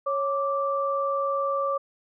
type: tone pair together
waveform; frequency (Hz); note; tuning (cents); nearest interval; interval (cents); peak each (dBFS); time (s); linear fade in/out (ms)
sine; 552.2 / 1170; C#5 / D6; -7 / -7; octave + minor second; 1300; -26; 0.06-1.78; 10
effects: none